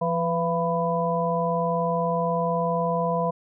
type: tone cluster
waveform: sine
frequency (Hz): 170.7 / 499.9 / 679 / 995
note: F3 / B4 / F5 / B5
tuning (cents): -39 / +21 / -49 / +13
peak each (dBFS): -27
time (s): 0.01-3.31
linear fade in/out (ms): 10
effects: none